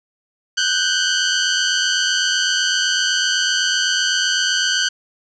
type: tone pair together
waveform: 15% pulse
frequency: 1480.1 / 1568 Hz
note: F#6 / G6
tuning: 0 / 0 cents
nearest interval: minor second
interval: 100 cents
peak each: -12 dBFS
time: 0.57-4.89 s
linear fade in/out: 10 ms
effects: resampled to 16000 Hz + 8-bit